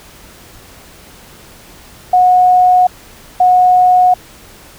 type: tone pair in turn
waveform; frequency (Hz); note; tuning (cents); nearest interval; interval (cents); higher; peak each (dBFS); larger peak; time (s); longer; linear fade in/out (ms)
sine; 729 / 729; F#5 / F#5; -26 / -26; unison; 0; neither; -5; neither; 2.13-2.87 / 3.4-4.14; neither; 5
effects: pink hiss -39 dBFS RMS until 4.78 s